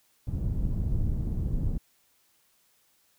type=low-pass noise; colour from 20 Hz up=pink; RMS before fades=-28 dBFS; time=0.27-1.78 s; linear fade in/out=5 ms; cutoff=150 Hz; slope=12 dB/octave; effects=white hiss -67 dBFS RMS until 3.18 s